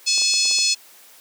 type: harmonic tone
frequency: 859 Hz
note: A5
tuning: 42 cents flat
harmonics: 3 / 4 / 5 / 6 / 7 / 8 / 9 / 10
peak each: -25 / -29 / -21 / -22 / -26 / -25 / -33 / -30 dBFS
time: 0.06-0.75 s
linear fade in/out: 20 ms
type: clicks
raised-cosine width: 1 ms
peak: -25 dBFS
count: 6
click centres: 0.179 / 0.218 / 0.339 / 0.455 / 0.512 / 0.586 s
effects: white hiss -48 dBFS RMS until 1.2 s + high-pass 300 Hz 12 dB/octave